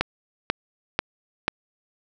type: click train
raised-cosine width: 0.3 ms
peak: -4 dBFS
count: 4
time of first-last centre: 0.01-1.481 s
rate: 2.04 Hz
effects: none